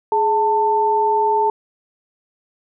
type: tone pair together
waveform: sine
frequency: 420 / 890 Hz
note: G#4 / A5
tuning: +19 / +20 cents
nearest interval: octave + minor second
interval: 1301 cents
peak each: -19 / -15 dBFS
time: 0.12-1.5 s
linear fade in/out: 2 ms
effects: none